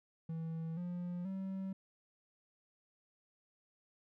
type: tone with pitch steps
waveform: triangle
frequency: 162.9 / 176.62 / 191.5 Hz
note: E3 / F3 / G3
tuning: -20 / +20 / -40 cents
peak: -36 dBFS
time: 0.29-1.73 s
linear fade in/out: 5 ms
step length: 480 ms
effects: none